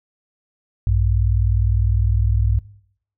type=tone pair together; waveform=sine; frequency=60.17 / 100 Hz; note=B1 / G2; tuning=-44 / +35 cents; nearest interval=major sixth; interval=879 cents; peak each=-17 dBFS; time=0.87-2.59 s; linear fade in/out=0 ms; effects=noise-tail reverb RT60 0.6 s tail -18 dB re dry